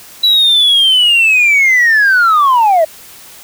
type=linear sweep; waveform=sine; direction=down; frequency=3952 to 612 Hz; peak=-4 dBFS; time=0.23-2.85 s; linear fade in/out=10 ms; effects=tanh soft clip ceiling -4 dBFS + white hiss -36 dBFS RMS until 3.43 s

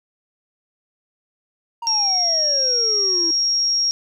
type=exponential sweep; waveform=triangle; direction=down; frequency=946 to 324.7 Hz; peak=-24 dBFS; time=1.82-3.31 s; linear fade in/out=5 ms
type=tone; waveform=sine; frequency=5588 Hz; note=F8; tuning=in tune; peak=-16 dBFS; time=1.87-3.91 s; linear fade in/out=0 ms
effects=none

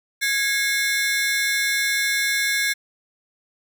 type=ring-modulated tone; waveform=sawtooth; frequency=1910 Hz; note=A#6; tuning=42 cents sharp; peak=-13 dBFS; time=0.21-2.74 s; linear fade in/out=20 ms; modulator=258 Hz; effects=none

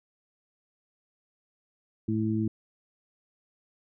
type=harmonic tone; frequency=109.3 Hz; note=A2; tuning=11 cents flat; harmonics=1 / 2 / 3; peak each=-30 / -28 / -30 dBFS; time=2.08-2.48 s; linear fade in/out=5 ms; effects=none

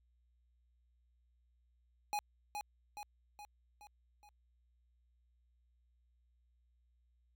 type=tone with echo; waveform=square; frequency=830.6 Hz; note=G#5; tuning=in tune; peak=-35 dBFS; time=2.13-2.19 s; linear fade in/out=0 ms; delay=420 ms; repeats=5; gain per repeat=-5 dB; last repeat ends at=4.29 s; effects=added 60 Hz sine -70 dBFS peak until 7.35 s

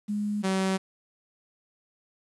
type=tone pair in turn; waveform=sine / sawtooth; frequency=207.7 / 190.46 Hz; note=G#3 / G3; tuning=0 / -50 cents; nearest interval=major second; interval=150 cents; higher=first; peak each=-26 / -20 dBFS; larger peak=second; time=0.08-0.43 / 0.43-0.78 s; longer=neither; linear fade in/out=20 ms; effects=resampled to 24000 Hz + 9-bit

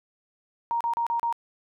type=tone bursts; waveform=sine; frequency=935 Hz; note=A#5; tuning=5 cents sharp; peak=-23 dBFS; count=5; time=0.71-1.326 s; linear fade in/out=0 ms; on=96 ms; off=34 ms; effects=none

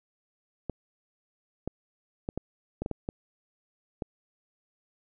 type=clicks; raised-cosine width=2 ms; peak=-18 dBFS; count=9; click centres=0.697 / 1.676 / 2.289 / 2.376 / 2.82 / 2.861 / 2.913 / 3.089 / 4.022 s; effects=none

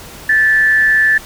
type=tone with frequency modulation; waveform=sine; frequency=1750 Hz; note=A6; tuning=10 cents flat; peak=-8 dBFS; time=0.29-1.18 s; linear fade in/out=5 ms; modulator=165 Hz; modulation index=0.35; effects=pink hiss -34 dBFS RMS until 1.25 s

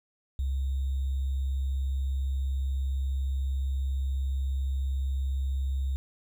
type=tone with sample-and-hold; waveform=sine; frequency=67.1 Hz; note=C2; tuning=44 cents sharp; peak=-26 dBFS; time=0.39-5.96 s; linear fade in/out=0 ms; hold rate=3675 Hz; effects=none

